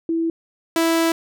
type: tone pair in turn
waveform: sine / sawtooth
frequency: 329.6 / 329.6 Hz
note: E4 / E4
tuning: 0 / 0 cents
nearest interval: unison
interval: 0 cents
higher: neither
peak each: -18 / -12 dBFS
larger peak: second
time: 0.09-0.3 / 0.76-1.12 s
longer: second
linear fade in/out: 2 ms
effects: none